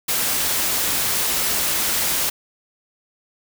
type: noise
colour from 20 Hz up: white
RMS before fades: -21 dBFS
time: 0.08-2.3 s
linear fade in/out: 10 ms
effects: none